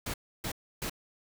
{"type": "noise bursts", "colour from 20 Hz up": "pink", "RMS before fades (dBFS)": -35, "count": 3, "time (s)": [0.06, 0.897], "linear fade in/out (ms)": 5, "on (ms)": 79, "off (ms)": 300, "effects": []}